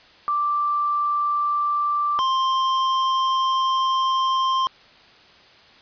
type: tone pair in turn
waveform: sine / square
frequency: 1174.7 / 1052 Hz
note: D6 / C6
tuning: 0 / +9 cents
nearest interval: major second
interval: 191 cents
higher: first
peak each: -19 dBFS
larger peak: neither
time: 0.28-2.19 / 2.19-4.67 s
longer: second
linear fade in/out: 0 ms
effects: white hiss -50 dBFS RMS until 5.81 s + resampled to 11025 Hz